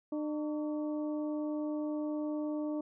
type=harmonic tone with a mistuned harmonic; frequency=301.6 Hz; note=D4; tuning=46 cents sharp; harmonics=1 / 2 / 3 / 4; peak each=-33 / -40 / -51 / -53 dBFS; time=0.12-2.81 s; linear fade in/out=5 ms; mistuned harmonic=4; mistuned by=-100 cents; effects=none